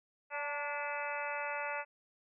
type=harmonic tone with a mistuned harmonic; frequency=289.5 Hz; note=D4; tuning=25 cents flat; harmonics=2 / 3 / 4 / 5 / 6 / 7 / 8 / 9; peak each=-42 / -41 / -46 / -42 / -48 / -44 / -48 / -44 dBFS; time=0.3-1.85 s; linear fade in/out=50 ms; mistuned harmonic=3; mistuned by=+27 cents; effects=none